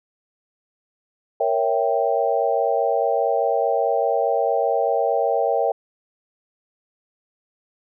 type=chord; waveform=sine; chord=A# diminished seventh; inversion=none; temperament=equal; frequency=466.2 / 554.4 / 659.3 / 784 Hz; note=A#4 / C#5 / E5 / G5; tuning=0 / 0 / 0 / 0 cents; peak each=-23 dBFS; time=1.4-5.72 s; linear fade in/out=5 ms; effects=none